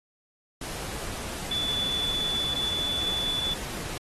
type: tone in noise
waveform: sine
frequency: 3468 Hz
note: A7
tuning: 26 cents flat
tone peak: -26 dBFS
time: 1.51-3.54 s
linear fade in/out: 5 ms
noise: pink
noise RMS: -36 dBFS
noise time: 0.61-3.98 s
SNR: +7 dB
effects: AAC 32 kbps